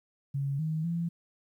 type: tone with pitch steps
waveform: sine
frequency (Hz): 139.1 / 157.6 / 169.1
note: C#3 / D#3 / E3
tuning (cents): +6 / +23 / +44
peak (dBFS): -28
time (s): 0.34-1.09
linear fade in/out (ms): 10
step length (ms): 250
effects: 11-bit